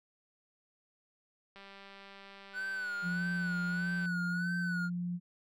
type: click train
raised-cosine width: 0.3 ms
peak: -36 dBFS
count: 493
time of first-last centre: 1.56-4.057 s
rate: 197 Hz
type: tone with vibrato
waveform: triangle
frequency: 1480 Hz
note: F#6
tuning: in tune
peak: -33 dBFS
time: 2.53-4.9 s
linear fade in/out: 50 ms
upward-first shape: sine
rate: 1.6 Hz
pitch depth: 79 cents each way
type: tone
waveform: sine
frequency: 176.1 Hz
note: F3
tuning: 15 cents sharp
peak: -33 dBFS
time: 3.02-5.2 s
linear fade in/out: 50 ms
effects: none